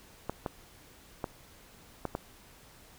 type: clicks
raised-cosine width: 1 ms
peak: -18 dBFS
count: 5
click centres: 0.296 / 0.462 / 1.242 / 2.053 / 2.151 s
effects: pink hiss -56 dBFS RMS until 2.98 s